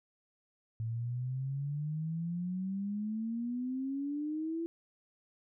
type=exponential sweep; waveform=sine; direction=up; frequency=111.1 to 337.1 Hz; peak=-33 dBFS; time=0.8-4.66 s; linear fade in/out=0 ms; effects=none